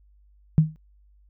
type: tone with exponential decay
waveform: sine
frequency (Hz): 156.4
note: D#3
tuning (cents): +9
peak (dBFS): -9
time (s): 0.58-0.76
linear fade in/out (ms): 0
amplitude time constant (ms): 39
effects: noise-tail reverb RT60 0.1 s tail -22 dB re dry + added 50 Hz sine -54 dBFS peak until 1.29 s